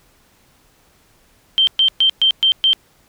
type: tone bursts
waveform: sine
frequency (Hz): 3136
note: G7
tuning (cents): 0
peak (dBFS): -10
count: 6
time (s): 1.58-2.732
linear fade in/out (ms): 0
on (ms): 92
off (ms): 120
effects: pink hiss -55 dBFS RMS until 3.08 s